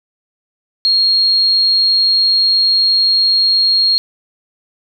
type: tone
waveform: sine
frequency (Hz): 4263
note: C8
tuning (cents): +32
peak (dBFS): -9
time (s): 0.85-3.98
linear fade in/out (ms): 0
effects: 8-bit